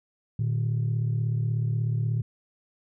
sine tone pair together, 115.32 / 151.8 Hz, A#2 / D#3, -18 / -42 cents, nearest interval perfect fourth, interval 476 cents, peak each -23 / -28 dBFS, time 0.39-2.22 s, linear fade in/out 5 ms, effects tanh soft clip ceiling -19 dBFS

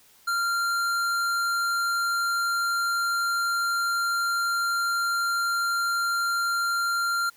sine tone with tanh clipping, 1386 Hz, F6, 14 cents flat, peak -25 dBFS, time 0.27-7.3 s, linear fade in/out 10 ms, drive 18 dB, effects white hiss -57 dBFS RMS until 7.36 s

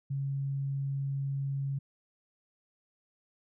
sine tone, 137.9 Hz, C#3, 9 cents flat, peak -30 dBFS, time 0.1-1.79 s, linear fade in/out 10 ms, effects none

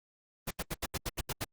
pink noise bursts, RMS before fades -34 dBFS, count 9, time 0.47-1.446 s, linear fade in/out 10 ms, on 40 ms, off 77 ms, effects Opus 24 kbps

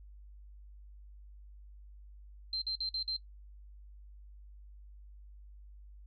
sine tone bursts, 4132 Hz, C8, 22 cents flat, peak -32 dBFS, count 5, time 2.53-3.165 s, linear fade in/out 2 ms, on 87 ms, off 50 ms, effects noise-tail reverb RT60 0.1 s tail -19 dB re dry + added 50 Hz sine -50 dBFS peak until 6.06 s

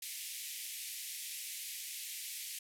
white band-pass noise, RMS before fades -44 dBFS, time 0.02-2.59 s, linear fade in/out 5 ms, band 2000 to 14000 Hz, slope 48 dB/octave, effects none

